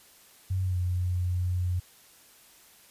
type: tone with pitch glide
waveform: sine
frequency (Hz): 93.6 to 89.79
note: F#2 to F2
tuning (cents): +20 to +49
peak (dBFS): -25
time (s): 0.5-1.8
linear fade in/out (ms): 10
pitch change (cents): -71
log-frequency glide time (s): 0.63-0.78
effects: white hiss -56 dBFS RMS until 2.9 s + resampled to 32000 Hz